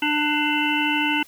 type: harmonic tone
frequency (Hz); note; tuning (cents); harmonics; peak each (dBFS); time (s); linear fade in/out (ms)
297.9; D4; +25; 1 / 3 / 5 / 7 / 9 / 10; -24 / -26 / -28 / -28 / -25 / -28; 0.02-1.23; 5
effects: white hiss -51 dBFS RMS until 1.27 s